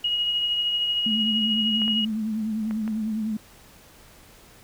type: tone with tremolo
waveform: sine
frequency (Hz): 2891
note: F#7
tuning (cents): -41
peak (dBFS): -20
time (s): 0.04-2.05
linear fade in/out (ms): 5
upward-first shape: triangle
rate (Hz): 13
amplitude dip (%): 35
type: tone with vibrato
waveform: sine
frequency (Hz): 217.6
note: A3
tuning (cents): -19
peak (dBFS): -24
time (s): 1.06-3.37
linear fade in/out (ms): 5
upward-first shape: triangle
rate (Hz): 10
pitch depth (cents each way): 61
type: clicks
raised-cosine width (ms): 0.5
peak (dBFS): -23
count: 4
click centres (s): 1.818 / 1.88 / 2.71 / 2.878
effects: pink hiss -51 dBFS RMS until 4.63 s